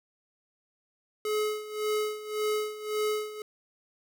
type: tone with tremolo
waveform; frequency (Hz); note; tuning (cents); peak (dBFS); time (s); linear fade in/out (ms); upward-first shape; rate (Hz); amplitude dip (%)
square; 425.6; G#4; +42; -26; 1.25-3.42; 2; sine; 1.8; 80
effects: none